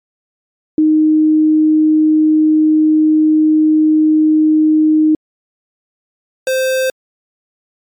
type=tone pair in turn; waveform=sine / square; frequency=310.1 / 521.5 Hz; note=D#4 / C5; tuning=-6 / -6 cents; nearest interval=major sixth; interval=900 cents; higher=second; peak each=-7 / -13 dBFS; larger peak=first; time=0.78-5.15 / 6.47-6.9 s; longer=first; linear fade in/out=2 ms; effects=MP3 96 kbps